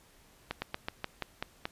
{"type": "slowing click train", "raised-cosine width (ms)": 0.3, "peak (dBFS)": -17, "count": 8, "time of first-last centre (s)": [0.51, 1.655], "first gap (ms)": 110, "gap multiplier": 1.13, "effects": ["pink hiss -61 dBFS RMS until 1.71 s", "resampled to 32000 Hz"]}